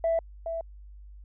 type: tone with echo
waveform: sine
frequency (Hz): 661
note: E5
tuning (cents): +5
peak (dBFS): -21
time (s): 0.04-0.19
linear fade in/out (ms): 2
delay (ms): 420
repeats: 1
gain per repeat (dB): -8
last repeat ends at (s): 0.61
effects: tanh soft clip ceiling -19 dBFS + added 50 Hz sine -44 dBFS peak until 1.24 s